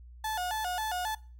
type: tone with vibrato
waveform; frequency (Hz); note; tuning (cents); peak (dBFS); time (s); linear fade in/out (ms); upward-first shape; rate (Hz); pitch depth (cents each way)
35% pulse; 793; G5; +20; -29; 0.24-1.15; 5; square; 3.7; 160
effects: noise-tail reverb RT60 0.4 s tail -21 dB re dry + added 60 Hz sine -47 dBFS peak until 1.39 s